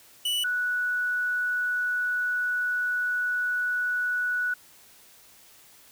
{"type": "tone pair in turn", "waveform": ["45% pulse", "sine"], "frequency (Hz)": [2960, 1474.9], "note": ["F#7", "F#6"], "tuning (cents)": [0, -6], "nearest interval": "octave", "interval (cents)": 1206, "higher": "first", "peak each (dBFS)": -24, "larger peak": "neither", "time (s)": [[0.25, 0.44], [0.44, 4.54]], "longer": "second", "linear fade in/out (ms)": 5, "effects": ["white hiss -54 dBFS RMS until 5.91 s"]}